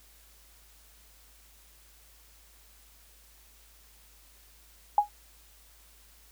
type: tone with exponential decay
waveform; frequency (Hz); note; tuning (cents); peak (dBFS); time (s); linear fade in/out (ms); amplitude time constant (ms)
sine; 829; G#5; -3; -14; 4.98-5.09; 2; 22
effects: added 53 Hz sine -59 dBFS peak until 6.31 s + white hiss -59 dBFS RMS until 6.31 s